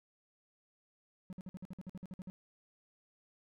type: tone bursts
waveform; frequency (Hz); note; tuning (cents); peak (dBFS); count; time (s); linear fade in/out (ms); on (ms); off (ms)
triangle; 185; F#3; 0; -40; 13; 1.3-2.3; 0; 28; 53
effects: none